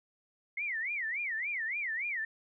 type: tone with vibrato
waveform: sine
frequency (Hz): 2065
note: C7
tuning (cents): -23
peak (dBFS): -32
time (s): 0.57-2.25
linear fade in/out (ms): 5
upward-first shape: sine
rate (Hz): 3.5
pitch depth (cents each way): 280
effects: none